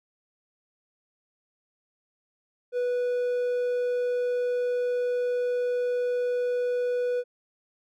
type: tone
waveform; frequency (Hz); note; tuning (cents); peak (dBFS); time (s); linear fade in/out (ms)
triangle; 491.6; B4; -8; -22; 2.72-7.24; 50
effects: none